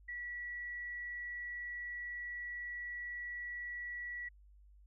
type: tone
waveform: sine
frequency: 1942 Hz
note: B6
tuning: 30 cents flat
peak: -40 dBFS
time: 0.08-4.29 s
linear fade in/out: 10 ms
effects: added 50 Hz sine -58 dBFS peak until 4.86 s